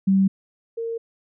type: tone pair in turn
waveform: sine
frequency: 192.9 / 458.8 Hz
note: G3 / A#4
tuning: -28 / -28 cents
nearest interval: octave + minor third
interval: 1500 cents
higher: second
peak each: -14 / -25 dBFS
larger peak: first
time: 0.07-0.28 / 0.77-0.98 s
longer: neither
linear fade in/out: 10 ms
effects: none